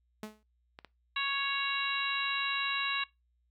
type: tone with exponential decay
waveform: sawtooth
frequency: 214.6 Hz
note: A3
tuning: 43 cents flat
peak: -32 dBFS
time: 0.23-0.43 s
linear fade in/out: 2 ms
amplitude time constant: 43 ms
type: clicks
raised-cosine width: 0.3 ms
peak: -30 dBFS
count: 2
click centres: 0.789 / 0.847 s
type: harmonic tone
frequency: 554.4 Hz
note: C#5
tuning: in tune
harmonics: 2 / 3 / 4 / 5 / 6 / 7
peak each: -36 / -37 / -38 / -34 / -47 / -36 dBFS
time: 1.16-3.04 s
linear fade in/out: 5 ms
effects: noise-tail reverb RT60 0.2 s tail -21 dB re dry + added 60 Hz sine -70 dBFS peak until 3.5 s